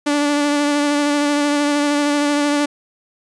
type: tone with vibrato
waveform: sawtooth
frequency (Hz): 290.9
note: D4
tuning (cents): -16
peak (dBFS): -11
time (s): 0.06-2.66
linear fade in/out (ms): 10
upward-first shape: sine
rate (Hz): 13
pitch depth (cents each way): 19
effects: resampled to 22050 Hz